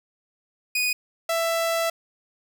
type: tone pair in turn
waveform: sawtooth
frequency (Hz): 2479 / 663.8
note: D#7 / E5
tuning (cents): -7 / +12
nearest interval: octave + major seventh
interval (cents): 2281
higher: first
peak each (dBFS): -18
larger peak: neither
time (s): 0.75-0.93 / 1.29-1.9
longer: second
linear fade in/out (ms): 5
effects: none